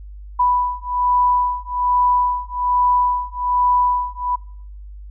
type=beating tone pair; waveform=sine; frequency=987.8 / 989 Hz; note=B5 / B5; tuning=0 / +2 cents; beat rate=1.2 Hz; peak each=-18 dBFS; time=0.39-4.36 s; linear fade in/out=10 ms; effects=noise-tail reverb RT60 0.7 s tail -26 dB re dry + added 50 Hz sine -33 dBFS peak until 5.1 s